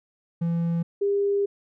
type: tone pair in turn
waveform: triangle / sine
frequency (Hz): 168.6 / 401.9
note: E3 / G4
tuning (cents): +39 / +43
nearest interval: octave + minor third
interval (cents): 1504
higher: second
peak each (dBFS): -20 / -20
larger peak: neither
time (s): 0.41-0.83 / 1.01-1.46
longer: second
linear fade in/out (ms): 10
effects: none